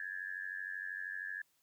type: tone with amplitude modulation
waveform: sine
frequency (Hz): 1700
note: G#6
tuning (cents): +40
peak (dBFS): -35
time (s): 0-1.42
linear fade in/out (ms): 2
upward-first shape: sine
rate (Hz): 92.9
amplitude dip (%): 95
effects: white hiss -75 dBFS RMS until 1.62 s